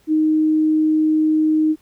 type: tone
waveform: sine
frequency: 311.1 Hz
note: D#4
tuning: in tune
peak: -13 dBFS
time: 0.07-1.76 s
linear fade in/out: 50 ms
effects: pink hiss -58 dBFS RMS until 1.81 s